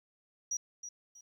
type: tone with echo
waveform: sine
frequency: 5790 Hz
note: F#8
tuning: 38 cents flat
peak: -30 dBFS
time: 0.51-0.57 s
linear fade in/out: 5 ms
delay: 320 ms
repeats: 2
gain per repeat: -11 dB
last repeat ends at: 1.21 s
effects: tanh soft clip ceiling -28 dBFS + 12-bit